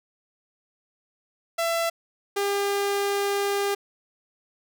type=tone pair in turn; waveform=sawtooth; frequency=670 / 401.6 Hz; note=E5 / G4; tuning=+28 / +42 cents; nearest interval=major sixth; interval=886 cents; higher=first; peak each=-19 / -19 dBFS; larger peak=neither; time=1.58-1.9 / 2.36-3.75 s; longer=second; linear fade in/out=10 ms; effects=none